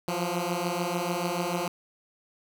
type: beating tone pair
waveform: 10% pulse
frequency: 171.7 / 178.5 Hz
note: F3 / F3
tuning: -29 / +38 cents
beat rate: 6.8 Hz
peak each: -22 dBFS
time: 0.08-1.68 s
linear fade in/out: 2 ms
effects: none